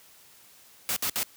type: noise bursts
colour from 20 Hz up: white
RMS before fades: -28 dBFS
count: 3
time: 0.89-1.231 s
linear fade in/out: 0 ms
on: 73 ms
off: 61 ms
effects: white hiss -55 dBFS RMS until 1.36 s + high-pass 60 Hz 12 dB/octave